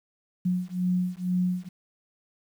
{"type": "beating tone pair", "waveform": "sine", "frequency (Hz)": [180, 182.1], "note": ["F#3", "F#3"], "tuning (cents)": [-47, -27], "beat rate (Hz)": 2.1, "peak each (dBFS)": -27, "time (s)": [0.45, 1.69], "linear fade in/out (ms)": 10, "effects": ["9-bit"]}